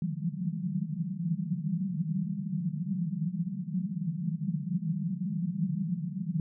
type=band-pass noise; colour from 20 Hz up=pink; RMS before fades=-32 dBFS; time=0.02-6.4 s; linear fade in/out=2 ms; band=150 to 200 Hz; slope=96 dB/octave; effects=none